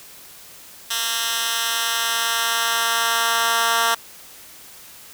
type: tone with high-pass filter sweep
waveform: 10% pulse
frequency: 230.2 Hz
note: A#3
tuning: 22 cents flat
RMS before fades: -21 dBFS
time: 0.9-3.95 s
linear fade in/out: 10 ms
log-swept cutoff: 2700 to 1100 Hz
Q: 0.84
effects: white hiss -43 dBFS RMS until 5.13 s